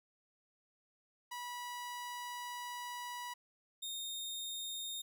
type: tone pair in turn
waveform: sawtooth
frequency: 975 / 3681 Hz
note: B5 / A#7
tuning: -23 / -23 cents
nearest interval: octave + major seventh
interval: 2300 cents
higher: second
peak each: -38 / -37 dBFS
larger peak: second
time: 1.31-3.34 / 3.82-5.02 s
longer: first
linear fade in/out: 10 ms
effects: none